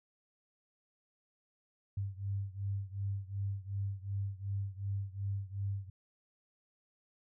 sine beating tone pair, 98 / 100.7 Hz, G2 / G2, 0 / +47 cents, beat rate 2.7 Hz, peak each -37 / -39 dBFS, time 1.97-5.9 s, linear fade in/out 5 ms, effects none

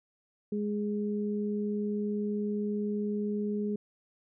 sine tone pair together, 207.7 / 415.4 Hz, G#3 / G#4, 0 / 0 cents, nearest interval octave, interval 1200 cents, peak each -30 / -34 dBFS, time 0.52-3.76 s, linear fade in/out 5 ms, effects none

